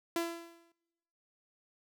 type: tone with exponential decay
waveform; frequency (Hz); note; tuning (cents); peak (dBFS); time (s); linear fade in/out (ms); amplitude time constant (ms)
sawtooth; 337.1; E4; +39; -25; 0.16-0.72; 2; 120
effects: noise-tail reverb RT60 1.0 s tail -24 dB re dry